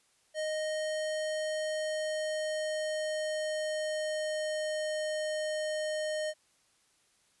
square tone with pitch glide, 620 to 616.1 Hz, D#5 to D#5, -6 to -17 cents, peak -32 dBFS, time 0.34-6.34 s, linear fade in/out 50 ms, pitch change -11 cents, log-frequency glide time 1.62-4.97 s, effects white hiss -69 dBFS RMS until 7.4 s + resampled to 24000 Hz

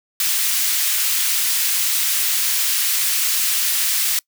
white high-pass noise, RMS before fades -19 dBFS, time 0.2-4.19 s, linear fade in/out 2 ms, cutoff 1900 Hz, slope 12 dB/octave, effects noise-tail reverb RT60 0.1 s tail -25 dB re dry

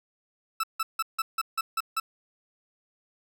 40% pulse tone bursts, 1318 Hz, E6, 1 cent flat, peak -24 dBFS, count 8, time 0.6-2 s, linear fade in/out 5 ms, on 35 ms, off 160 ms, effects none

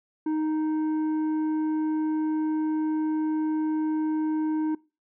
sine tone with tanh clipping, 311 Hz, D#4, 1 cent flat, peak -25 dBFS, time 0.26-4.75 s, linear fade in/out 5 ms, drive 7 dB, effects noise-tail reverb RT60 0.3 s tail -23 dB re dry

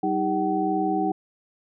sine tone cluster, 192.2 / 315.4 / 396.8 / 758 Hz, G3 / D#4 / G4 / F#5, -34 / +24 / +21 / +42 cents, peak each -30 / -25 / -29 / -25 dBFS, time 0.03-1.12 s, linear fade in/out 5 ms, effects none

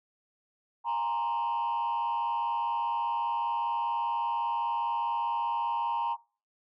sine tone with frequency modulation, 932.3 Hz, A#5, in tune, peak -25 dBFS, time 0.84-6.17 s, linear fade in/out 50 ms, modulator 105 Hz, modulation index 0.8, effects noise-tail reverb RT60 0.4 s tail -25 dB re dry + tanh soft clip ceiling -26 dBFS

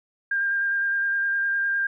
sine tone with vibrato, 1600 Hz, G6, 35 cents sharp, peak -21 dBFS, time 0.31-1.87 s, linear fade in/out 5 ms, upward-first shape square, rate 9.8 Hz, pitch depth 11 cents each way, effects none

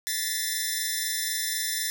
10% pulse tone cluster, 1752 / 1909 / 2044 / 5280 Hz, A6 / A#6 / C7 / E8, -8 / +41 / -41 / +2 cents, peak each -22 / -26 / -26 / -26 dBFS, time 0.07-1.9 s, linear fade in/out 0 ms, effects none

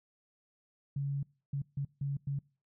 sine tone bursts at uneven times, 140 Hz, C#3, 18 cents sharp, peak -31 dBFS, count 5, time 0.96-1.23 / 1.53-1.62 / 1.77-1.85 / 2.01-2.17 / 2.27-2.39 s, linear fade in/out 5 ms, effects noise-tail reverb RT60 0.4 s tail -25 dB re dry

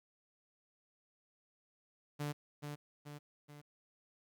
sawtooth tone with echo, 146.83 Hz, D3, in tune, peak -33 dBFS, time 2.19-2.33 s, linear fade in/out 20 ms, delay 430 ms, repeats 3, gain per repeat -5 dB, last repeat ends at 3.62 s, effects 12-bit

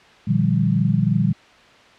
sine tone cluster, 119.3 / 151.9 / 174.2 / 197.8 Hz, A#2 / D#3 / F3 / G3, +41 / -41 / -4 / +16 cents, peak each -21 dBFS, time 0.27-1.33 s, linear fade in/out 10 ms, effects white hiss -48 dBFS RMS until 1.98 s + low-pass 3000 Hz 12 dB/octave

